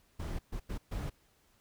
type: noise bursts at uneven times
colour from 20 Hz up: brown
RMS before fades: -37 dBFS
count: 4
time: 0.19-0.39 / 0.52-0.6 / 0.69-0.78 / 0.91-1.1 s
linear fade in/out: 10 ms
effects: pink hiss -69 dBFS RMS until 1.6 s